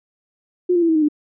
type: tone with pitch steps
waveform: sine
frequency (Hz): 359 / 346 / 333.4 / 321.3 / 309.7 / 298.4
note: F4 / F4 / E4 / E4 / D#4 / D4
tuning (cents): +48 / -16 / +20 / -44 / -8 / +28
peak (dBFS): -13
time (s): 0.69-1.086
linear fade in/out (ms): 10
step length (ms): 66
effects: none